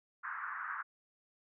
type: band-pass noise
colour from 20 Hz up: pink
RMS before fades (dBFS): -41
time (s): 0.23-0.83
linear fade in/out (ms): 20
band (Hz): 1100 to 1700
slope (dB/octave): 48
effects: none